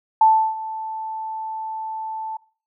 sine tone with ADSR envelope, 880 Hz, A5, in tune, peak -9 dBFS, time 0.21-2.37 s, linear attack 4 ms, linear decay 330 ms, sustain -17 dB, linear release 5 ms, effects noise-tail reverb RT60 0.4 s tail -21 dB re dry

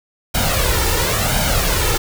pink noise with flanger, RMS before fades -17 dBFS, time 0.34-1.98 s, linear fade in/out 10 ms, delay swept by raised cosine 1.3 to 2.25 ms, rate 0.95 Hz, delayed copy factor +0.65, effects none

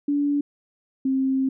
sine tone pair in turn, 287.7 / 265.7 Hz, D4 / C4, -36 / +27 cents, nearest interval minor second, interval 137 cents, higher first, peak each -19 dBFS, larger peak neither, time 0.08-0.41 / 1.05-1.49 s, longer second, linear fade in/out 5 ms, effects none

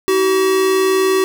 square tone pair together, 320.2 / 380 Hz, D#4 / F#4, +50 / +46 cents, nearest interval minor third, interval 296 cents, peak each -24 / -13 dBFS, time 0.08-1.24 s, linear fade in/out 0 ms, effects none

